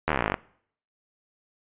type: slowing click train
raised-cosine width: 0.5 ms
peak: -8 dBFS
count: 17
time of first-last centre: 0.08-0.342 s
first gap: 12 ms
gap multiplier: 1.04
effects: noise-tail reverb RT60 0.6 s tail -22 dB re dry + resampled to 8000 Hz